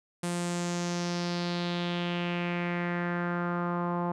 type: tone with low-pass filter sweep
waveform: sawtooth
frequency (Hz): 174.4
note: F3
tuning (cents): -2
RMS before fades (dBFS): -31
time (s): 0.23-4.12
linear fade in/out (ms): 5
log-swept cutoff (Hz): 9200 to 950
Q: 3.1
effects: none